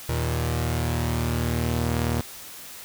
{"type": "tone pair together", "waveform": "sawtooth", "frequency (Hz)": [79.1, 118.52], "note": ["D#2", "A#2"], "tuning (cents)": [29, 29], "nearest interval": "perfect fifth", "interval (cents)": 700, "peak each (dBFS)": -22, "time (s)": [0.09, 2.21], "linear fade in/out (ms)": 0, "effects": ["white hiss -41 dBFS RMS until 2.84 s"]}